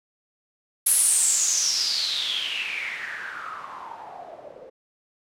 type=noise with low-pass filter sweep; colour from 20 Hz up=blue; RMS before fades=-26 dBFS; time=0.86-4.7 s; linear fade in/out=10 ms; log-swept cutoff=11000 to 490 Hz; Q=8; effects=none